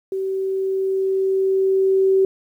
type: tone with level ramp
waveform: sine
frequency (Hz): 383.7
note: G4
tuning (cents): -37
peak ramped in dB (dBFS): -21 to -12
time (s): 0.12-2.25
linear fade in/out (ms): 2
effects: 9-bit